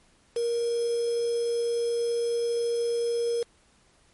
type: tone with quantisation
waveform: sine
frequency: 470 Hz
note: A#4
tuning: 14 cents sharp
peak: -24 dBFS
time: 0.36-3.43 s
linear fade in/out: 5 ms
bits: 6
effects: pink hiss -62 dBFS RMS until 4.13 s + MP3 48 kbps